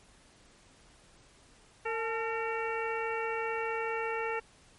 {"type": "harmonic tone with a mistuned harmonic", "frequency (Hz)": 455.2, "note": "A#4", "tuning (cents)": -41, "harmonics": [1, 2, 3, 4, 5, 6], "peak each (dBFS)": [-34, -37, -39, -40, -41, -42], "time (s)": [1.85, 4.4], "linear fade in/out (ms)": 10, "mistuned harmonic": 2, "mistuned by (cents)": -71, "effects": ["pink hiss -60 dBFS RMS until 4.78 s", "MP3 48 kbps"]}